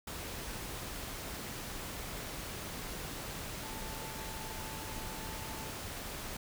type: tone in noise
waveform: sine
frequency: 880 Hz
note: A5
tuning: in tune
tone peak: -49 dBFS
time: 3.63-5.71 s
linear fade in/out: 5 ms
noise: pink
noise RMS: -42 dBFS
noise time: 0.07-6.37 s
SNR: -10 dB
effects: none